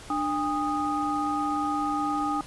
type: tone cluster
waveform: sine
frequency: 297.2 / 809 / 1242 Hz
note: D4 / G#5 / D#6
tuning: +21 / -46 / -3 cents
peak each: -29 dBFS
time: 0.1-2.41 s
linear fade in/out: 2 ms
effects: pink hiss -45 dBFS RMS until 2.46 s + resampled to 24000 Hz